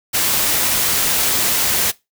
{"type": "noise", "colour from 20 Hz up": "white", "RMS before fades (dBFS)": -17, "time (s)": [0.13, 1.92], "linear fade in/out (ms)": 20, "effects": ["noise-tail reverb RT60 0.2 s tail -20 dB re dry"]}